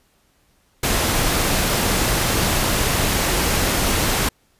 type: noise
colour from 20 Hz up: pink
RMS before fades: -19 dBFS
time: 0.83-4.29 s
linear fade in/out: 5 ms
effects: pink hiss -61 dBFS RMS until 4.59 s + resampled to 32000 Hz